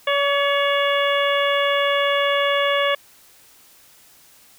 harmonic tone with a mistuned harmonic, 567 Hz, C#5, 39 cents sharp, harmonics 1 / 2 / 3 / 4 / 5 / 6, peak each -20 / -23 / -25 / -26 / -27 / -28 dBFS, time 0.07-2.95 s, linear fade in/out 5 ms, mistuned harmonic 4, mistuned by -39 cents, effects white hiss -51 dBFS RMS until 4.58 s

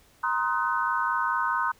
sine chord, C half-diminished seventh, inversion third, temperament just, 941.9 / 1046.5 / 1255.8 / 1507 Hz, Bb5 / C6 / Eb6 / Gb6, +18 / 0 / +16 / +31 cents, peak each -29 dBFS, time 0.23-1.72 s, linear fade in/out 10 ms, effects pink hiss -59 dBFS RMS until 1.79 s

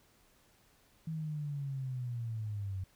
sine linear sweep, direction down, 161.9 to 92.5 Hz, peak -35 dBFS, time 1.07-2.84 s, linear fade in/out 5 ms, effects pink hiss -67 dBFS RMS until 2.95 s

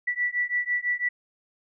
sine beating tone pair, 1956 / 1962 Hz, B6 / B6, -17 / -12 cents, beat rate 6 Hz, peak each -27 dBFS, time 0.07-1.09 s, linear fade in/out 10 ms, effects none

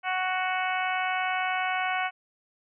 harmonic tone, 370.7 Hz, F#4, 3 cents sharp, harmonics 2 / 3 / 4 / 5 / 6 / 7 / 8, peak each -29 / -34 / -32 / -38 / -33 / -37 / -40 dBFS, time 0.03-2.11 s, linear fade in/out 50 ms, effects none

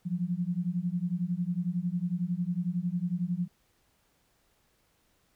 sine beating tone pair, 171 / 182 Hz, F3 / F#3, -36 / -28 cents, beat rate 11 Hz, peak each -31 dBFS, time 0.05-3.48 s, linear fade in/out 20 ms, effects pink hiss -70 dBFS RMS until 5.35 s

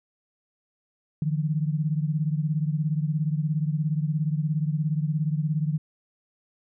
sine beating tone pair, 150 / 167 Hz, D3 / E3, +37 / +23 cents, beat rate 17 Hz, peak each -24 / -28 dBFS, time 1.22-5.78 s, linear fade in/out 2 ms, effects none

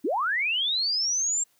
sine linear sweep, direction up, 233.4 to 7510 Hz, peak -23 dBFS, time 0.04-1.44 s, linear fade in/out 10 ms, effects white hiss -66 dBFS RMS until 1.59 s + high-pass 60 Hz 12 dB/octave

